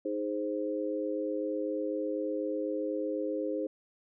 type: chord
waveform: sine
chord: Ab major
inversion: second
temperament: equal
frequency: 311.1 / 415.3 / 523.3 Hz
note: Eb4 / Ab4 / C5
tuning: 0 / 0 / 0 cents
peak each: -34 / -36 / -34 dBFS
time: 0.05-3.67 s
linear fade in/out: 5 ms
effects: none